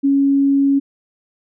sine tone, 277.2 Hz, C#4, in tune, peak -11 dBFS, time 0.03-0.8 s, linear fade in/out 20 ms, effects none

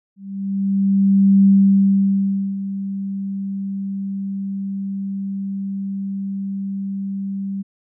sine tone with ADSR envelope, 196 Hz, G3, in tune, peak -8 dBFS, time 0.16-7.63 s, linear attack 1300 ms, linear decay 1100 ms, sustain -14 dB, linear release 20 ms, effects none

